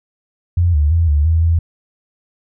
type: tone with pitch steps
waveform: sine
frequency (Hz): 87 / 74 / 83.6 / 73.5 / 81.6 / 83.1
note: F2 / D2 / E2 / D2 / E2 / E2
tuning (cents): -6 / +14 / +25 / +2 / -17 / +15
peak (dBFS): -10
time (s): 0.57-1.59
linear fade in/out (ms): 5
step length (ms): 170
effects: none